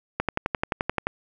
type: click train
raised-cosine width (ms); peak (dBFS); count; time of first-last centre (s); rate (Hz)
0.5; -8; 11; 0.2-1.07; 11.5
effects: none